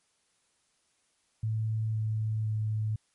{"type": "tone with pitch steps", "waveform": "sine", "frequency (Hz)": [110.1, 109.15, 108.21], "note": ["A2", "A2", "A2"], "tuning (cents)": [2, -13, -28], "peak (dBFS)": -27, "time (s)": [1.43, 2.96], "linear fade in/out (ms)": 5, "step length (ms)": 510, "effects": ["white hiss -72 dBFS RMS until 3.14 s", "MP3 48 kbps"]}